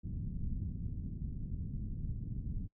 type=low-pass noise; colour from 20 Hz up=pink; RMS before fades=-39 dBFS; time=0.03-2.68 s; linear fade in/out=20 ms; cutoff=210 Hz; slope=24 dB/octave; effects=noise-tail reverb RT60 0.1 s tail -22 dB re dry